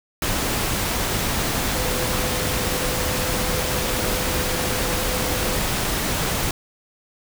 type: tone in noise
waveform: sine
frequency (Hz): 505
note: B4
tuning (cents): +39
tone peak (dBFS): -30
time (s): 1.75-5.59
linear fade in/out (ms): 2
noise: pink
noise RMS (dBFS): -23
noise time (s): 0.22-6.51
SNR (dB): -10
effects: none